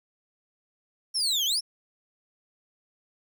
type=exponential two-way sweep; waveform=35% pulse; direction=down then up; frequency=5620 to 2992 to 5620 Hz; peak=-22 dBFS; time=1.14-1.61 s; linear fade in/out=20 ms; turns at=1.45 s; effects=none